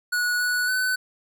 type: tone with pitch steps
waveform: square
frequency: 1464 / 1473 / 1507 Hz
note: F#6 / F#6 / F#6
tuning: -19 / -8 / +31 cents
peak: -22 dBFS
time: 0.12-0.96 s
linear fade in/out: 10 ms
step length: 280 ms
effects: none